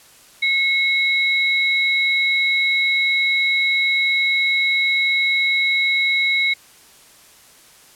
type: tone pair together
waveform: sine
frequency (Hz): 2177 / 3876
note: C#7 / B7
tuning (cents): -32 / -33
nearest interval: minor seventh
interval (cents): 999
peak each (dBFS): -16 / -22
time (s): 0.42-6.54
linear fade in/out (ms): 10
effects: white hiss -48 dBFS RMS until 7.95 s + low-pass 12000 Hz 12 dB/octave